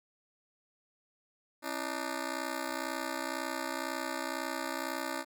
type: ring-modulated tone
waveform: 10% pulse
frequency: 300.1 Hz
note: D4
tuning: 38 cents sharp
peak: -23 dBFS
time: 1.62-5.25 s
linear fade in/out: 50 ms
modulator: 31 Hz
effects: none